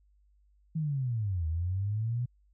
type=linear two-way sweep; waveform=sine; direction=down then up; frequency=162.7 to 77.78 to 124.7 Hz; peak=-28 dBFS; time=0.75-2.26 s; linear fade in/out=10 ms; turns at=1.47 s; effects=added 50 Hz sine -62 dBFS peak until 2.53 s